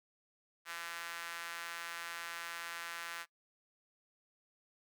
sawtooth tone with high-pass filter, 169.3 Hz, E3, 46 cents sharp, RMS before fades -44 dBFS, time 0.65-3.26 s, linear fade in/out 50 ms, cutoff 1500 Hz, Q 1.8, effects noise-tail reverb RT60 0.1 s tail -21 dB re dry

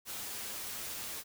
white noise with comb filter, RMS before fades -41 dBFS, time 0.05-1.24 s, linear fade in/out 50 ms, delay 9.1 ms, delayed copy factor +0.5, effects none

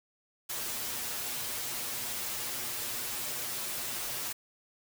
white noise with comb filter, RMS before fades -36 dBFS, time 0.49-4.33 s, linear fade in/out 10 ms, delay 8.3 ms, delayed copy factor +1, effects none

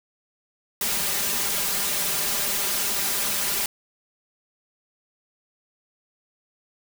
white noise with comb filter, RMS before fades -25 dBFS, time 0.81-3.66 s, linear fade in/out 2 ms, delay 5 ms, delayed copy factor +1, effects none

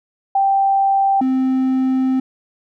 sine / triangle tone pair in turn, 784 / 261 Hz, G5 / C4, 0 / -4 cents, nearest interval octave + perfect fifth, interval 1904 cents, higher first, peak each -12 dBFS, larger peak neither, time 0.35-1.21 / 1.21-2.2 s, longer second, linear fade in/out 5 ms, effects none

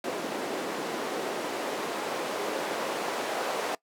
white noise with band-pass filter sweep, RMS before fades -32 dBFS, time 0.04-3.75 s, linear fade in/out 2 ms, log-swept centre 360 to 550 Hz, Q 1.1, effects noise-tail reverb RT60 0.1 s tail -22 dB re dry + high-pass 200 Hz 12 dB/octave

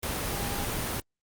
sine tone in noise, 811 Hz, G#5, 41 cents flat, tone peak -38 dBFS, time 0.33-0.65 s, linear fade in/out 0 ms, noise pink, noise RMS -31 dBFS, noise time 0.03-1 s, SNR -10 dB, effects Opus 24 kbps

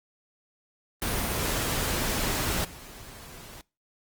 pink noise with level steps, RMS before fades -28 / -45 dBFS, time 1.02-3.61 s, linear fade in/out 0 ms, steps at 2.64 s, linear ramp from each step 10 ms, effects noise-tail reverb RT60 0.3 s tail -24 dB re dry + Opus 24 kbps

